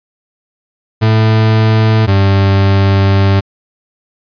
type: tone pair in turn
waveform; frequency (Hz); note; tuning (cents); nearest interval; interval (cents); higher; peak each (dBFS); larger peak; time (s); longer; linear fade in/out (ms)
40% pulse; 110 / 98; A2 / G2; 0 / 0; major second; 200; first; -6; neither; 1.01-2.07 / 2.07-3.41; second; 20
effects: resampled to 11025 Hz